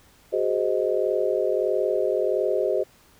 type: chord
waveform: sine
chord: Ab dominant seventh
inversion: third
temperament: just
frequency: 373.8 / 415.3 / 519.1 / 623 Hz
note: Gb4 / Ab4 / C5 / Eb5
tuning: +18 / 0 / -14 / +2 cents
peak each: -26 dBFS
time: 0.32-2.84 s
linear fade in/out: 20 ms
effects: pink hiss -56 dBFS RMS until 3.19 s